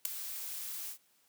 blue noise with ADSR envelope, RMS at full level -26 dBFS, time 0.05-0.98 s, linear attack 4 ms, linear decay 5 ms, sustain -15 dB, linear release 92 ms, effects white hiss -70 dBFS RMS until 1.28 s + high-pass 100 Hz 12 dB/octave

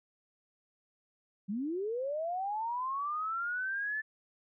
sine linear sweep, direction up, 185 to 1760 Hz, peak -32 dBFS, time 1.48-4.02 s, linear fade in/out 20 ms, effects none

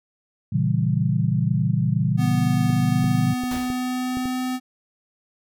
sine chord, A# diminished seventh, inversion none, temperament equal, 116.54 / 138.59 / 164.81 / 196 Hz, A#2 / C#3 / E3 / G3, 0 / 0 / 0 / 0 cents, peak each -23 / -23 / -23 / -26 dBFS, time 0.52-3.34 s, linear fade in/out 10 ms
square tone with pitch glide, 246.9 to 254.6 Hz, B3 to C4, 0 to -47 cents, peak -24 dBFS, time 2.17-4.6 s, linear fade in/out 50 ms, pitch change +53 cents, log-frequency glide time 2.82-4.39 s
clicks, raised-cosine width 3 ms, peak -20 dBFS, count 7, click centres 2.702 / 3.042 / 3.437 / 3.569 / 3.702 / 4.171 / 4.256 s
pink noise with exponential decay, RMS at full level -31 dBFS, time 3.51-3.94 s, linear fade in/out 1 ms, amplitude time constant 92 ms
effects none

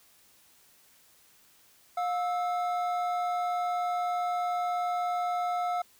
triangle tone pair together, 711.7 / 1312 Hz, F5 / E6, +33 / -9 cents, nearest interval major seventh, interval 1058 cents, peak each -26 / -33 dBFS, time 1.97-5.82 s, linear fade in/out 5 ms, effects white hiss -61 dBFS RMS until 5.99 s

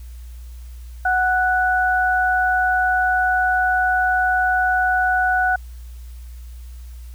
sine tone pair together, 740 / 1480 Hz, F#5 / F#6, 0 / 0 cents, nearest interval octave, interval 1200 cents, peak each -18 dBFS, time 1.05-5.56 s, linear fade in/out 5 ms, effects added 60 Hz sine -33 dBFS peak until 7.14 s + white hiss -53 dBFS RMS until 7.14 s

